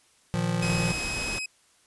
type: chord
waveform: square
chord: Bb suspended fourth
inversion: none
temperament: just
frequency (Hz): 116.54 / 155.39 / 174.81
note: Bb2 / Eb3 / F3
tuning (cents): 0 / -2 / +2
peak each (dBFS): -31 / -32 / -28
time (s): 0.34-0.92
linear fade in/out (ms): 0
type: tone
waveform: sawtooth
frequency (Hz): 2538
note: D#7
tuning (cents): +34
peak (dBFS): -27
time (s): 0.62-1.46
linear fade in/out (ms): 5
type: noise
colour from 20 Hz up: pink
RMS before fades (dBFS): -34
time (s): 0.62-1.39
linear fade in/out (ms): 5
effects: white hiss -62 dBFS RMS until 1.86 s + resampled to 24000 Hz